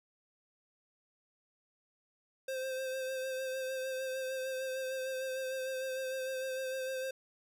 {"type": "tone with vibrato", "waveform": "square", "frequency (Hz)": 523.3, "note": "C5", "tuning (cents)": 0, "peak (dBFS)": -36, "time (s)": [2.48, 7.11], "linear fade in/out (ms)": 5, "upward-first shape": "sine", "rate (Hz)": 6.6, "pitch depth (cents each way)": 24, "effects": []}